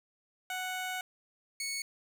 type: tone pair in turn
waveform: 15% pulse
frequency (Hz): 740 / 2213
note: F#5 / C#7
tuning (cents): 0 / -3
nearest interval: octave + perfect fifth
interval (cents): 1897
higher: second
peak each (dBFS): -28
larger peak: neither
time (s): 0.5-1.01 / 1.6-1.82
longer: first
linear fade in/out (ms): 2
effects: none

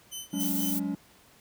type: tone with tremolo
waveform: 15% pulse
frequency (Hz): 3043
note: F#7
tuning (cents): +48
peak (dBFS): -28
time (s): 0.11-0.74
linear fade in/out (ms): 20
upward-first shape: sine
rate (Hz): 4.1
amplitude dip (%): 95
type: chord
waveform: triangle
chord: F# suspended second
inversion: none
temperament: equal with one note detuned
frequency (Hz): 185 / 207.7 / 283.5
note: F#3 / G#3 / C#4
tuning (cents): 0 / 0 / +39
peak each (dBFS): -32 / -32 / -29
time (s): 0.33-0.95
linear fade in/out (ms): 5
type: noise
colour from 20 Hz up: violet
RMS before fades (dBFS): -32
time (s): 0.39-0.8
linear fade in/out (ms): 20
effects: pink hiss -58 dBFS RMS until 1.4 s + high-pass 60 Hz 12 dB/octave

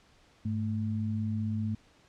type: tone pair together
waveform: sine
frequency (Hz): 103.1 / 218.8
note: G#2 / A3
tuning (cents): -12 / -9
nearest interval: octave + minor second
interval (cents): 1303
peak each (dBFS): -31 / -32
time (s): 0.45-1.75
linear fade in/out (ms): 5
effects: pink hiss -62 dBFS RMS until 2.08 s + low-pass 6000 Hz 12 dB/octave

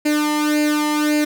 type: tone with flanger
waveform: sawtooth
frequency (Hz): 300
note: D4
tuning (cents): +37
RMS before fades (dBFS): -18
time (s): 0.05-1.25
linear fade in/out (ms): 10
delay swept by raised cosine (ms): 0.43 to 1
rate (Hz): 1.8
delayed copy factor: +0.75
effects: none

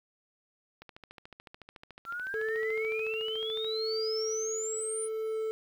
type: click train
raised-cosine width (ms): 0.3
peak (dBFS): -31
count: 40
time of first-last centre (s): 0.82-3.646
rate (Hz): 13.8
type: exponential sweep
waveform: sine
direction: up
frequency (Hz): 1335 to 9640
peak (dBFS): -34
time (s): 2.05-5.09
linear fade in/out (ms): 50
type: tone with tremolo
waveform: triangle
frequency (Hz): 440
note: A4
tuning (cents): 0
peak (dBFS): -28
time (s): 2.34-5.51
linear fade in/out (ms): 0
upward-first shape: sine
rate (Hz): 0.72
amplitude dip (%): 40
effects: 10-bit

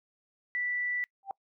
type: tone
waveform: sine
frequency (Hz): 1968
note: B6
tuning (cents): -7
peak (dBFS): -29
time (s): 0.55-1.04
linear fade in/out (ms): 0
type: tone with exponential growth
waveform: sine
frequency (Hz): 784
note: G5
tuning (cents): 0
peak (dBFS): -28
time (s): 1.23-1.31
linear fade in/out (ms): 1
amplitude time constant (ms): 17
effects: noise-tail reverb RT60 0.1 s tail -25 dB re dry

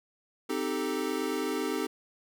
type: chord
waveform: square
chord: A half-diminished seventh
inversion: first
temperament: equal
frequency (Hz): 261.6 / 311.1 / 392 / 440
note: C4 / Eb4 / G4 / A4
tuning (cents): 0 / 0 / 0 / 0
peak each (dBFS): -36 / -35 / -35 / -36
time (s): 0.49-1.87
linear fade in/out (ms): 10
effects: none

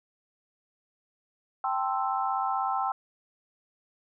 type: chord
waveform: sine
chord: A minor seventh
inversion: third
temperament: equal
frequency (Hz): 784 / 880 / 1046.5 / 1318.5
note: G5 / A5 / C6 / E6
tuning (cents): 0 / 0 / 0 / 0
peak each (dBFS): -29 / -34 / -32 / -32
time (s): 1.64-2.92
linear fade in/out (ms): 2
effects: none

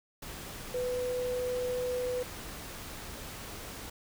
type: tone in noise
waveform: sine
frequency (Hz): 498.4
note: B4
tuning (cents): +16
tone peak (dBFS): -30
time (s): 0.74-2.23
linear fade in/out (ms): 5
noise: pink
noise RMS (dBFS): -43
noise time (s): 0.22-3.9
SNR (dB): +10
effects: none

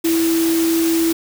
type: tone in noise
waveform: sine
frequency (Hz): 329.6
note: E4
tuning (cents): 0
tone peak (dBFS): -14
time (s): 0.04-1.13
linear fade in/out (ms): 10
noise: white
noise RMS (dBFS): -25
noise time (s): 0.04-1.13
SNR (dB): +8
effects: none

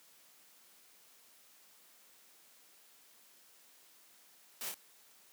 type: noise with echo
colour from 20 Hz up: white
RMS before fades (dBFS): -42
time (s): 4.61-4.69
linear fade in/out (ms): 0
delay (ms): 26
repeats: 2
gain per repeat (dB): -2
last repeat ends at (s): 4.742
effects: white hiss -63 dBFS RMS until 5.32 s + high-pass 200 Hz 12 dB/octave

